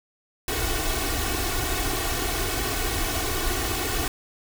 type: noise with comb filter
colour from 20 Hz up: pink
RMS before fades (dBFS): -26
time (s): 0.48-4.08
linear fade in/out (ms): 2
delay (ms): 2.7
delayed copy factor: +0.9
effects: none